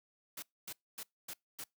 white noise bursts, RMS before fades -44 dBFS, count 5, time 0.37-1.64 s, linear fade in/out 5 ms, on 54 ms, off 250 ms, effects noise-tail reverb RT60 0.2 s tail -26 dB re dry + high-pass 80 Hz 12 dB/octave

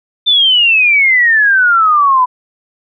sine exponential sweep, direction down, 3588 to 987.8 Hz, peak -6 dBFS, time 0.26-2.26 s, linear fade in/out 20 ms, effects none

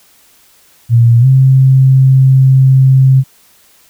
sine tone with pitch glide, 117.4 to 132.54 Hz, A#2 to C3, +13 to +23 cents, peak -3 dBFS, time 0.89-3.24 s, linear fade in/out 50 ms, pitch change +210 cents, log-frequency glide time 1.2-1.26 s, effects white hiss -47 dBFS RMS until 3.89 s

